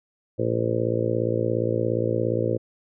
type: harmonic tone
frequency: 57.2 Hz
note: A#1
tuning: 32 cents flat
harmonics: 2 / 3 / 4 / 5 / 6 / 7 / 8 / 9 / 10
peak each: -27 / -37 / -32 / -38 / -28 / -31 / -29 / -27 / -35 dBFS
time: 0.38-2.58 s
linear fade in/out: 20 ms
effects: none